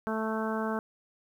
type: harmonic tone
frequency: 220 Hz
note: A3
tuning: in tune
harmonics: 1 / 2 / 3 / 4 / 5 / 6 / 7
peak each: -32 / -35 / -37 / -38 / -39 / -40 / -40 dBFS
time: 0.07-0.79 s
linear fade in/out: 0 ms
effects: 10-bit